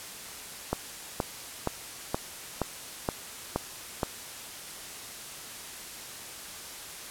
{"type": "click train", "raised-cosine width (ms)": 1, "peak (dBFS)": -12, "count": 8, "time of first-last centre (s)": [0.73, 4.032], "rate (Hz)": 2.12, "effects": ["white hiss -42 dBFS RMS until 7.1 s", "low-pass 12000 Hz 12 dB/octave"]}